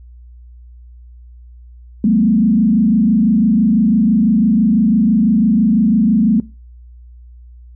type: tone with frequency modulation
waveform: sine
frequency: 217.6 Hz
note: A3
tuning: 19 cents flat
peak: -9 dBFS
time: 2.04-6.4 s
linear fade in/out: 2 ms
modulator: 26 Hz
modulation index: 1.1
effects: noise-tail reverb RT60 0.3 s tail -20 dB re dry + added 60 Hz sine -36 dBFS peak until 7.75 s